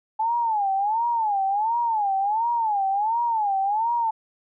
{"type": "tone with vibrato", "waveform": "sine", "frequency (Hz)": 857, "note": "A5", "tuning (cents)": -46, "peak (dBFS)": -20, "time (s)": [0.19, 4.11], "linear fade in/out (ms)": 10, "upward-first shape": "sine", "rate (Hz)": 1.4, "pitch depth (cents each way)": 180, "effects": []}